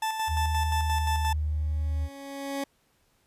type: tone with tremolo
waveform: 40% pulse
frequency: 880 Hz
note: A5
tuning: in tune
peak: -25 dBFS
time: 0.02-1.33 s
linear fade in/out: 5 ms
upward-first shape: square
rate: 5.7 Hz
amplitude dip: 45%
type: tone with pitch glide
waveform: sine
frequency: 78.2 to 75.75 Hz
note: D#2 to D#2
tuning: +9 to -46 cents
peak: -25 dBFS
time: 0.27-2.09 s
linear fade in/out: 50 ms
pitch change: -55 cents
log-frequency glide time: 0.72-1.42 s
type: tone with exponential growth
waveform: 20% pulse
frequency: 277.2 Hz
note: C#4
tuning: in tune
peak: -23 dBFS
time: 1.21-2.64 s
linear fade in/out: 5 ms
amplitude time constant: 310 ms
effects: pink hiss -68 dBFS RMS until 3.26 s + resampled to 32000 Hz